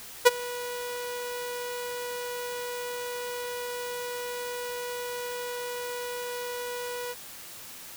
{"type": "tone with ADSR envelope", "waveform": "sawtooth", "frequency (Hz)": 488.2, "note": "B4", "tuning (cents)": -20, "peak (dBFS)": -7, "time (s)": [0.25, 7.15], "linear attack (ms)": 19, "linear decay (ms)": 26, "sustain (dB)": -22, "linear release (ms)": 39, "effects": ["white hiss -44 dBFS RMS until 7.96 s"]}